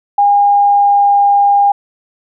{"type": "tone with pitch glide", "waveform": "sine", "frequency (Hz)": [812, 807.3], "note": ["G#5", "G#5"], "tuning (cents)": [-39, -49], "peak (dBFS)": -6, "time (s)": [0.18, 1.72], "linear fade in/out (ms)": 5, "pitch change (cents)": -10, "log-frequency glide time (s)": [0.37, 1.21], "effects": []}